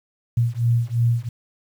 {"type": "beating tone pair", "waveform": "sine", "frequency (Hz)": [116.54, 119.44], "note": ["A#2", "A#2"], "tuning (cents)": [0, 43], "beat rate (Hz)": 2.9, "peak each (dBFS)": -20, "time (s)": [0.37, 1.29], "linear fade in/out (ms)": 5, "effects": ["8-bit"]}